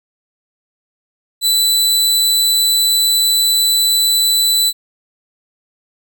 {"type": "tone", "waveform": "sawtooth", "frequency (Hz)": 3987, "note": "B7", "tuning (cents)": 16, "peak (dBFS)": -8, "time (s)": [1.41, 4.73], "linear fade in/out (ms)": 50, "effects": []}